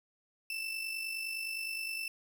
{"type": "tone with amplitude modulation", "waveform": "35% pulse", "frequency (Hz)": 2657, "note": "E7", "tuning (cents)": 13, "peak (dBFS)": -32, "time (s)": [0.5, 2.08], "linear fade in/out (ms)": 2, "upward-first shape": "sine", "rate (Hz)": 49.7, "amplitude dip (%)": 50, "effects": ["12-bit"]}